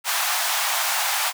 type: high-pass noise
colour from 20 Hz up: pink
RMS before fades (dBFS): -23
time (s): 0.04-1.33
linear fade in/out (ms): 50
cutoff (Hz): 690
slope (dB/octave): 48
effects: none